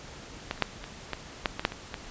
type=clicks; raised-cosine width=0.3 ms; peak=-13 / -30 / -6 / -22 / -14 / -8 / -15 / -6 / -21 / -17 dBFS; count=10; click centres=0.511 / 0.577 / 0.623 / 0.841 / 1.133 / 1.458 / 1.595 / 1.651 / 1.721 / 1.942 s; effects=pink hiss -45 dBFS RMS until 2.1 s + resampled to 16000 Hz